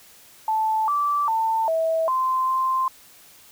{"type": "tone with pitch steps", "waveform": "sine", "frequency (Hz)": [876, 1163, 894, 649, 1038, 1045], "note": ["A5", "D6", "A5", "E5", "C6", "C6"], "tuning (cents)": [-8, -17, 27, -27, -14, -2], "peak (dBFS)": -19, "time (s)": [0.48, 2.88], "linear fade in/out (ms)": 2, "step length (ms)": 400, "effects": ["white hiss -50 dBFS RMS until 3.51 s"]}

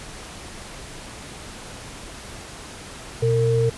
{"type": "tone pair together", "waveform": "sine", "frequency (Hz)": [121.4, 456.8], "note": ["B2", "A#4"], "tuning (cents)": [-29, -35], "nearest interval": "octave + major seventh", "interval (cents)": 2294, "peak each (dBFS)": -19, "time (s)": [3.22, 3.7], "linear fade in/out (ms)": 10, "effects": ["pink hiss -38 dBFS RMS until 3.77 s", "resampled to 24000 Hz"]}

